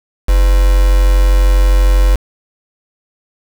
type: tone with quantisation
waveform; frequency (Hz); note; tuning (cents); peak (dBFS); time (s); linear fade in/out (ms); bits
sine; 46.25; F#1; 0; -6; 0.28-2.16; 10; 3
effects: none